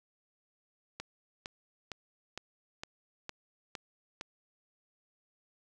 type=click train; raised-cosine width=0.2 ms; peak=-22 dBFS; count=8; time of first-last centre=1-4.211 s; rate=2.18 Hz; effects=none